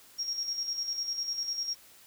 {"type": "tone with tremolo", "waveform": "sine", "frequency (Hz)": 5588, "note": "F8", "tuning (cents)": 0, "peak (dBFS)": -29, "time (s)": [0.18, 1.75], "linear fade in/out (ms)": 20, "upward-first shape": "square", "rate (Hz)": 10, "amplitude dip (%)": 50, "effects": ["white hiss -56 dBFS RMS until 2.06 s"]}